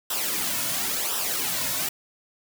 white noise with flanger, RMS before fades -27 dBFS, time 0.1-1.89 s, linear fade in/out 5 ms, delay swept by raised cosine 0.45 to 2.55 ms, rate 0.95 Hz, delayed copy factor -0.65, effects none

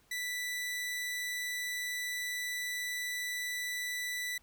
sawtooth tone, 1975.5 Hz, B6, in tune, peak -31 dBFS, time 0.11-4.38 s, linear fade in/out 5 ms, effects pink hiss -67 dBFS RMS until 4.42 s

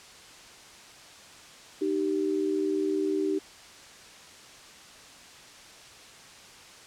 sine tone pair together, 307.6 / 387.5 Hz, D#4 / G4, -20 / -20 cents, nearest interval major third, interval 400 cents, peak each -28 / -27 dBFS, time 1.81-3.39 s, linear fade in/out 10 ms, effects white hiss -49 dBFS RMS until 6.86 s + low-pass 7000 Hz 12 dB/octave

